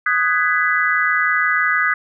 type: chord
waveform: sine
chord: G# minor seventh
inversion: second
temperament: just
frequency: 1245.9 / 1495.1 / 1661.2 / 1993.5 Hz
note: D#6 / F#6 / G#6 / B6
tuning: +2 / +18 / 0 / +16 cents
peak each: -20 dBFS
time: 0.06-1.94 s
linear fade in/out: 5 ms
effects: none